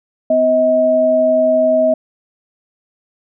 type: tone pair together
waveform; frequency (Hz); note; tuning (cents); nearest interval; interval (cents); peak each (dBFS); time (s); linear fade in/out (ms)
sine; 252.8 / 635.7; B3 / D#5; +41 / +37; octave + major third; 1596; -19 / -10; 0.3-1.94; 5
effects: none